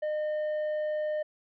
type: tone with tanh clipping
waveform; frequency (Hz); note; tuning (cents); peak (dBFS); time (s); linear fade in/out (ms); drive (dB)
sine; 609; D#5; -37; -29; 0.02-1.23; 10; 5
effects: none